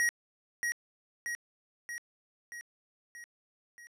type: tone with echo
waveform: square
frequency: 1896 Hz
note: A#6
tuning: 29 cents sharp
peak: -26 dBFS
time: 0-0.09 s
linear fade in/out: 0 ms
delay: 630 ms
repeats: 6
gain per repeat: -4 dB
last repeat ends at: 3.87 s
effects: low-pass 12000 Hz 12 dB/octave